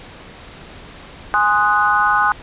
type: chord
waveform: sine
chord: Ab dominant seventh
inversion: none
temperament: equal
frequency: 830.6 / 1046.5 / 1244.5 / 1480 Hz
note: Ab5 / C6 / Eb6 / Gb6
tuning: 0 / 0 / 0 / 0 cents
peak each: -18 / -20 / -17 / -17 dBFS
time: 1.34-2.32 s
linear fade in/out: 0 ms
effects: pink hiss -38 dBFS RMS until 2.42 s + resampled to 8000 Hz